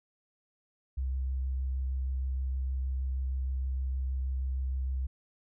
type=tone with vibrato; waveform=sine; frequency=65.41 Hz; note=C2; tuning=in tune; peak=-29 dBFS; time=0.97-5.07 s; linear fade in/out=10 ms; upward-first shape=triangle; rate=6.4 Hz; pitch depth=15 cents each way; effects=none